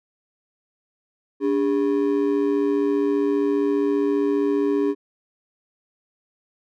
triangle ring-modulated tone, 346.9 Hz, F4, 12 cents flat, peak -13 dBFS, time 1.4-4.95 s, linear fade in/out 50 ms, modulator 57.5 Hz, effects none

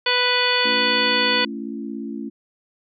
harmonic tone, 494.3 Hz, B4, 1 cent sharp, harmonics 1 / 2 / 3 / 4 / 5 / 6 / 7 / 9, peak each -25 / -25 / -25 / -25 / -25 / -25 / -25 / -25 dBFS, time 0.06-1.45 s, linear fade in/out 5 ms
sine chord, A major, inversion none, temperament equal with one note detuned, 220 / 277.2 / 338.3 Hz, A3 / C#4 / E4, 0 / 0 / +45 cents, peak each -30 / -31 / -34 dBFS, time 0.64-2.3 s, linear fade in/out 20 ms
effects none

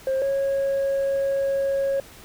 sine tone pair in turn, 531 / 548.5 Hz, C5 / C#5, +25 / -18 cents, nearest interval minor second, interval 57 cents, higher second, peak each -18 dBFS, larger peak neither, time 0.07-0.22 / 0.22-2 s, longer second, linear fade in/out 2 ms, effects tanh soft clip ceiling -19 dBFS + pink hiss -46 dBFS RMS until 2.24 s

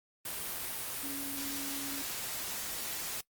sine tone in noise, 278.4 Hz, C#4, 8 cents sharp, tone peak -41 dBFS, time 1.03-2.02 s, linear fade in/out 5 ms, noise white, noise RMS -38 dBFS, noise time 0.25-3.21 s, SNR -6 dB, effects noise-tail reverb RT60 0.1 s tail -21 dB re dry + Opus 32 kbps

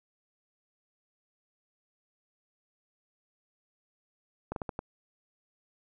slowing click train, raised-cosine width 1 ms, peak -20 dBFS, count 5, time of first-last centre 4.52-4.791 s, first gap 42 ms, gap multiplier 1.33, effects none

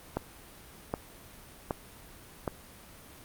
click train, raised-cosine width 1 ms, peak -15 dBFS, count 4, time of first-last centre 0.17-2.478 s, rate 1.3 Hz, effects pink hiss -51 dBFS RMS until 3.24 s + Opus 32 kbps

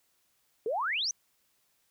sine exponential sweep, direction up, 410 to 6330 Hz, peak -28 dBFS, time 0.66-1.11 s, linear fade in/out 2 ms, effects white hiss -72 dBFS RMS until 1.9 s

